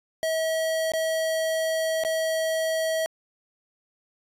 square tone with dropouts, 643 Hz, E5, 43 cents flat, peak -24 dBFS, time 0.23-3.06 s, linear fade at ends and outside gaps 0 ms, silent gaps 0.919-0.936 / 2.037-2.049 s, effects resampled to 32000 Hz

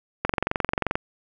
click train, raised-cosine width 0.5 ms, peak -7 dBFS, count 17, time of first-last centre 0.25-0.955 s, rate 22.7 Hz, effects none

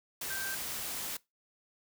sine tone in noise, 1568 Hz, G6, in tune, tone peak -37 dBFS, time 0.3-0.55 s, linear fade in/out 5 ms, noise white, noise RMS -38 dBFS, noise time 0.21-1.17 s, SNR -2 dB, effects noise-tail reverb RT60 0.2 s tail -21 dB re dry

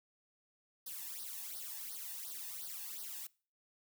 blue noise with flanger, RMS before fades -45 dBFS, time 0.86-3.27 s, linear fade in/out 5 ms, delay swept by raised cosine 0.2 to 1.15 ms, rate 2.8 Hz, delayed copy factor +1, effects noise-tail reverb RT60 0.4 s tail -23 dB re dry

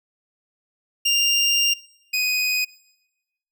25% pulse tone pair in turn, 2794 / 2498 Hz, F7 / D#7, 0 / +6 cents, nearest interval major second, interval 194 cents, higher first, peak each -13 / -16 dBFS, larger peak first, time 1.05-1.74 / 2.13-2.65 s, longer first, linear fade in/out 10 ms, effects noise-tail reverb RT60 1.0 s tail -22 dB re dry

